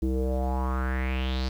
square tone with low-pass filter sweep, 64.7 Hz, C2, 19 cents flat, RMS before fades -27 dBFS, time 0.02-1.49 s, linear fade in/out 5 ms, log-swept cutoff 330 to 4800 Hz, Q 4.8, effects 9-bit

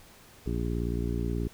harmonic tone, 58.5 Hz, A#1, 7 cents sharp, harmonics 1 / 2 / 3 / 4 / 5 / 6 / 7, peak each -31 / -34 / -36 / -37 / -38 / -39 / -39 dBFS, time 0.46-1.48 s, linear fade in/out 5 ms, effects pink hiss -54 dBFS RMS until 1.53 s

